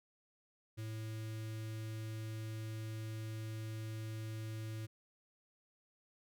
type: tone with notch filter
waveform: square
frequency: 110 Hz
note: A2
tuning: in tune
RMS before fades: -43 dBFS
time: 0.77-4.87 s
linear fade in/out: 20 ms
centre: 840 Hz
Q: 0.86
effects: none